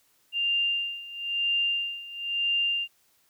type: tone with tremolo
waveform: sine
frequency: 2794 Hz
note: F7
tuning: in tune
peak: -22 dBFS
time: 0.32-2.88 s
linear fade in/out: 50 ms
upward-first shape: sine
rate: 1 Hz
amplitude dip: 85%
effects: white hiss -66 dBFS RMS until 3.29 s